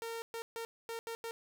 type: tone bursts at uneven times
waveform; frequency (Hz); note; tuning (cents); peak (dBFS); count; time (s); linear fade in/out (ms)
sawtooth; 458.6; A#4; -28; -35; 6; 0.02-0.22 / 0.34-0.42 / 0.56-0.65 / 0.89-0.99 / 1.07-1.15 / 1.24-1.31; 0
effects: none